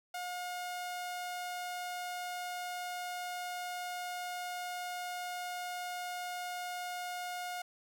sawtooth tone, 717 Hz, F5, 45 cents sharp, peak -34 dBFS, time 0.14-7.62 s, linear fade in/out 5 ms, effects none

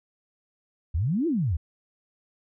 sine exponential two-way sweep, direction up then down, 70.1 to 357.1 to 70.1 Hz, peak -22 dBFS, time 0.94-1.57 s, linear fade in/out 10 ms, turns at 1.27 s, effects none

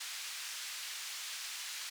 white band-pass noise, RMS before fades -43 dBFS, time 0-1.9 s, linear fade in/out 10 ms, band 1600 to 6400 Hz, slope 12 dB/octave, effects none

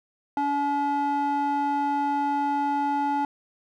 square tone with band-pass filter, 285.3 Hz, C#4, 50 cents sharp, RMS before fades -25 dBFS, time 0.37-3.25 s, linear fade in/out 2 ms, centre 710 Hz, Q 6.6, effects none

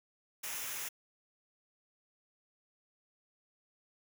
white noise with comb filter, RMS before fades -40 dBFS, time 0.43-0.89 s, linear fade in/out 10 ms, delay 0.23 ms, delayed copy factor -0.55, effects none

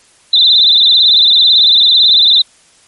sine tone with vibrato, 3781 Hz, A#7, 24 cents sharp, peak -4 dBFS, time 0.33-2.42 s, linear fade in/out 5 ms, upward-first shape sine, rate 18 Hz, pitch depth 130 cents each way, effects white hiss -47 dBFS RMS until 2.87 s + MP3 48 kbps

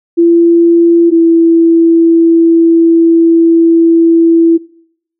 sine tone pair in turn, 338.6 / 332 Hz, E4 / E4, +46 / +12 cents, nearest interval unison, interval 34 cents, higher first, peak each -3 dBFS, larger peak neither, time 0.17-1.11 / 1.11-4.58 s, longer second, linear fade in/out 20 ms, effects noise-tail reverb RT60 0.7 s tail -22 dB re dry

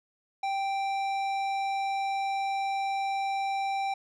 square tone with low-pass filter, 784 Hz, G5, in tune, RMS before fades -30 dBFS, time 0.43-3.94 s, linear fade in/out 5 ms, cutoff 4300 Hz, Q 0.61, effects none

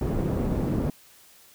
white low-pass noise, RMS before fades -26 dBFS, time 0.01-0.9 s, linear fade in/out 2 ms, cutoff 270 Hz, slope 12 dB/octave, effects white hiss -54 dBFS RMS until 1.54 s

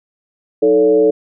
sine tone with frequency modulation, 440 Hz, A4, in tune, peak -8 dBFS, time 0.62-1.11 s, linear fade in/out 10 ms, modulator 126 Hz, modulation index 0.78, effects none

